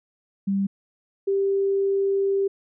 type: tone pair in turn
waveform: sine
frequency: 196.6 / 393.2 Hz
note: G3 / G4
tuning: +5 / +5 cents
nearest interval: octave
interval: 1200 cents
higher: second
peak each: -20 / -19 dBFS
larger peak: second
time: 0.47-0.67 / 1.27-2.48 s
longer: second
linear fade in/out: 10 ms
effects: none